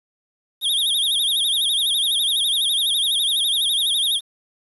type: tone with vibrato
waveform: square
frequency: 3478 Hz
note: A7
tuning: 21 cents flat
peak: -18 dBFS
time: 0.61-4.21 s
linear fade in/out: 50 ms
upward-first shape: sine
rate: 12 Hz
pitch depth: 150 cents each way
effects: resampled to 32000 Hz + 8-bit